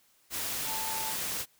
sine tone in noise, 883 Hz, A5, 6 cents sharp, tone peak -37 dBFS, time 0.65-1.15 s, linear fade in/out 50 ms, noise white, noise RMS -34 dBFS, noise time 0.3-1.46 s, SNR -6 dB, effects white hiss -66 dBFS RMS until 1.59 s

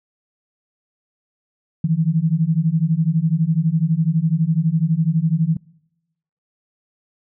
sine beating tone pair, 155.56 / 167.56 Hz, D#3 / E3, 0 / +29 cents, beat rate 12 Hz, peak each -18 dBFS, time 1.84-5.57 s, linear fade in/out 5 ms, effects noise-tail reverb RT60 0.9 s tail -26 dB re dry

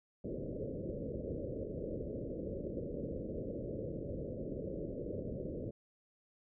white low-pass noise, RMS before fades -41 dBFS, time 0.24-5.71 s, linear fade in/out 5 ms, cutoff 580 Hz, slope 96 dB/octave, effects none

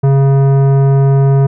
triangle tone with tanh clipping, 137.2 Hz, C#3, 17 cents flat, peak -8 dBFS, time 0.03-1.47 s, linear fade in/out 10 ms, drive 18 dB, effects none

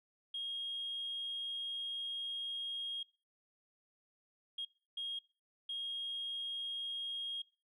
sine tone bursts at uneven times, 3258 Hz, G#7, 34 cents flat, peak -37 dBFS, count 4, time 0.34-3.03 / 4.58-4.65 / 4.97-5.19 / 5.69-7.42 s, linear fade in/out 5 ms, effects noise-tail reverb RT60 0.4 s tail -24 dB re dry + tanh soft clip ceiling -33 dBFS

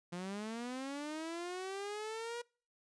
sawtooth linear sweep, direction up, 171.6 to 481.8 Hz, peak -36 dBFS, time 0.12-2.42 s, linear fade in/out 10 ms, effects noise-tail reverb RT60 0.4 s tail -26 dB re dry + resampled to 22050 Hz

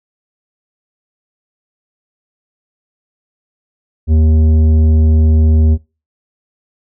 sine tone with tanh clipping, 78.6 Hz, D#2, 18 cents sharp, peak -8 dBFS, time 4.07-5.78 s, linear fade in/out 50 ms, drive 10 dB, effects noise-tail reverb RT60 0.3 s tail -23 dB re dry

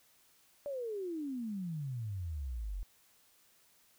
sine exponential sweep, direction down, 587.3 to 42.9 Hz, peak -36 dBFS, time 0.66-2.83 s, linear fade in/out 0 ms, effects white hiss -67 dBFS RMS until 3.98 s

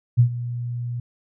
sine tone with ADSR envelope, 120.6 Hz, B2, 41 cents flat, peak -9 dBFS, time 0.17-1 s, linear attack 26 ms, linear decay 91 ms, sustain -16 dB, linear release 4 ms, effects none

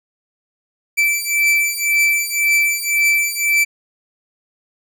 45% pulse beating tone pair, 2326 / 2327.9 Hz, D7 / D7, -17 / -16 cents, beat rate 1.9 Hz, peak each -17 dBFS, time 0.97-3.65 s, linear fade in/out 20 ms, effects none

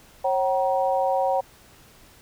sine tone cluster, 543 / 762 / 947 Hz, C#5 / G5 / A#5, -36 / -49 / +27 cents, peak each -23 / -23 / -28 dBFS, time 0.24-1.41 s, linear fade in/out 10 ms, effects pink hiss -52 dBFS RMS until 2.21 s

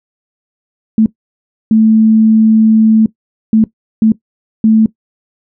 sine tone bursts at uneven times, 220 Hz, A3, in tune, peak -4 dBFS, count 5, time 0.98-1.06 / 1.71-3.06 / 3.53-3.64 / 4.02-4.12 / 4.64-4.86 s, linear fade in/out 2 ms, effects noise-tail reverb RT60 0.1 s tail -18 dB re dry

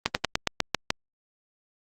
slowing click train, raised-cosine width 0.2 ms, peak -4 dBFS, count 8, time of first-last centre 0.06-0.904 s, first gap 89 ms, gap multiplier 1.1, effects Opus 24 kbps

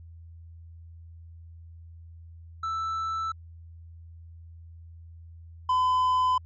triangle tone pair in turn, 1322 / 1013.1 Hz, E6 / B5, +5 / +44 cents, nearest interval perfect fourth, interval 461 cents, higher first, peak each -26 / -19 dBFS, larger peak second, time 2.63-3.32 / 5.69-6.38 s, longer neither, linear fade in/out 5 ms, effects added 83 Hz sine -44 dBFS peak until 6.45 s + resampled to 16000 Hz

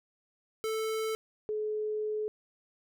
square / sine tone pair in turn, 440 / 427.2 Hz, A4 / G#4, 0 / +49 cents, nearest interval minor second, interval 51 cents, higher first, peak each -31 / -30 dBFS, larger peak second, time 0.64-1.15 / 1.49-2.28 s, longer second, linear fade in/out 0 ms, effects none

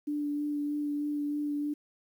sine tone with vibrato, 293 Hz, D4, 4 cents flat, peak -29 dBFS, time 0.07-1.74 s, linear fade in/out 10 ms, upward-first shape sine, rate 3.2 Hz, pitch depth 13 cents each way, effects 10-bit

